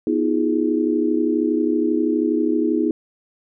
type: chord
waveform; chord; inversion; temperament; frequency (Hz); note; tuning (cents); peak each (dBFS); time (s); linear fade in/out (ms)
sine; F half-diminished seventh; second; equal with one note detuned; 246.9 / 316.7 / 349.2 / 415.3; Cb4 / Eb4 / F4 / Ab4; 0 / +31 / 0 / 0; -23 / -19 / -25 / -24; 0.07-2.91; 2
effects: none